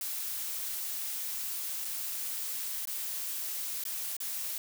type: noise with dropouts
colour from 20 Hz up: blue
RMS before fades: -36 dBFS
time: 0.01-4.58 s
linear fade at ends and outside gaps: 1 ms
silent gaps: 1.848-1.852 / 2.854-2.873 / 3.838-3.852 / 4.167-4.203 s
effects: none